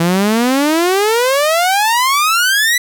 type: exponential sweep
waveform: sawtooth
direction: up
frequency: 164.2 to 1996 Hz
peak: -7 dBFS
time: 0-2.78 s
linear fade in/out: 5 ms
effects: none